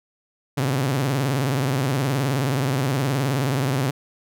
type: tone with vibrato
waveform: sawtooth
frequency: 134.4 Hz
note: C3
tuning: 47 cents sharp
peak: -16 dBFS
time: 0.57-3.91 s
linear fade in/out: 10 ms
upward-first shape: sine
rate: 19 Hz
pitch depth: 150 cents each way
effects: none